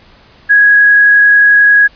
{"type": "tone with frequency modulation", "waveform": "sine", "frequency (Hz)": 1661.2, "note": "G#6", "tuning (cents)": 0, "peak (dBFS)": -3, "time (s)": [0.49, 1.88], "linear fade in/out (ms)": 20, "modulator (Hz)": 31.2, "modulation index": 0.36, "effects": ["pink hiss -43 dBFS RMS until 1.95 s", "resampled to 11025 Hz"]}